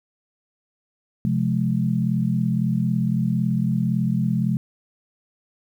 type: chord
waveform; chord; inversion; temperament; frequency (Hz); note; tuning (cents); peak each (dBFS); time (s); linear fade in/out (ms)
sine; F minor; second; equal with one note detuned; 130.81 / 174.61 / 212.5; C3 / F3 / Ab3; 0 / 0 / +40; -23; 1.25-4.57; 0
effects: 9-bit